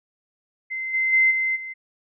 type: tone with level steps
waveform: sine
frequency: 2070 Hz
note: C7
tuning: 19 cents flat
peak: -26 / -19 / -14 / -20 / -31 dBFS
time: 0.7-1.74 s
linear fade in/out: 20 ms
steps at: 0.93 / 1.12 / 1.3 / 1.55 s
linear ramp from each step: 20 ms
effects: none